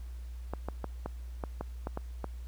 clicks, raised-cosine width 1 ms, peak -21 dBFS, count 9, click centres 0.536 / 0.686 / 0.843 / 1.06 / 1.438 / 1.61 / 1.871 / 1.974 / 2.243 s, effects added 60 Hz sine -39 dBFS peak until 2.47 s + pink hiss -62 dBFS RMS until 2.47 s

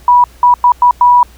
sine tone bursts at uneven times, 977 Hz, B5, 19 cents flat, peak -3 dBFS, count 5, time 0.08-0.24 / 0.43-0.54 / 0.64-0.72 / 0.82-0.91 / 1.01-1.23 s, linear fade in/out 2 ms, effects added 60 Hz sine -38 dBFS peak until 1.37 s + pink hiss -44 dBFS RMS until 1.37 s

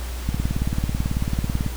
click train, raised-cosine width 5 ms, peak -10 dBFS, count 26, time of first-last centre 0.29-1.664 s, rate 18.2 Hz, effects added 60 Hz sine -27 dBFS peak until 1.76 s + pink hiss -37 dBFS RMS until 1.76 s

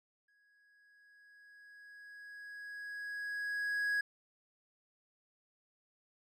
triangle tone with exponential growth, 1661.2 Hz, G#6, in tune, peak -28 dBFS, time 0.28-4.01 s, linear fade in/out 5 ms, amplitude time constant 810 ms, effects none

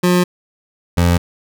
25% pulse tone pair in turn, 178.7 / 86.86 Hz, F3 / F2, +40 / -9 cents, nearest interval octave, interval 1249 cents, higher first, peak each -7 dBFS, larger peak neither, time 0.03-0.24 / 0.97-1.18 s, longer neither, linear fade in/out 10 ms, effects none

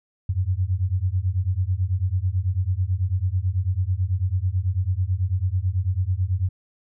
sine beating tone pair, 88.3 / 97.4 Hz, F2 / G2, +20 / -11 cents, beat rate 9.1 Hz, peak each -23 dBFS, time 0.29-6.49 s, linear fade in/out 5 ms, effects none

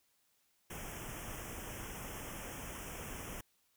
pink band-stop noise, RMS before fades -45 dBFS, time 0.7-3.41 s, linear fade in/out 5 ms, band 3300 to 5400 Hz, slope 96 dB/octave, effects white hiss -75 dBFS RMS until 3.76 s

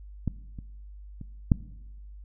clicks, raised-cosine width 5 ms, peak -14 / -27 / -26 / -6 dBFS, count 4, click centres 0.277 / 0.588 / 1.213 / 1.518 s, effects noise-tail reverb RT60 1.0 s tail -19 dB re dry + added 50 Hz sine -42 dBFS peak until 2.24 s

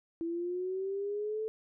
sine linear sweep, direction up, 329.6 to 441.1 Hz, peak -32 dBFS, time 0.21-1.48 s, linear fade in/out 0 ms, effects none

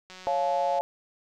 click train, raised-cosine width 0.2 ms, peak -28 dBFS, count 128, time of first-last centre 0.1-0.786 s, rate 185 Hz
sine chord, Db augmented, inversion none, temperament equal with one note detuned, 554.4 / 698.5 / 861.9 Hz, Db5 / F5 / A5, 0 / 0 / -36 cents, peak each -28 / -27 / -28 dBFS, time 0.27-0.81 s, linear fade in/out 0 ms
effects none

